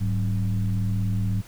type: tone with frequency modulation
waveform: sine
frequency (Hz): 103.83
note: G#2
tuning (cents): 0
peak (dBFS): -21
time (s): 0-1.42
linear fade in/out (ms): 20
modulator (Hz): 83.4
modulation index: 0.87
effects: pink hiss -49 dBFS RMS until 1.47 s